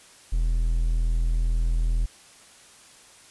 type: tone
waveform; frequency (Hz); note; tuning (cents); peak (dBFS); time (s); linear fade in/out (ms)
triangle; 41.1; E1; -4; -18; 0.32-2.06; 10
effects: white hiss -51 dBFS RMS until 3.3 s + resampled to 24000 Hz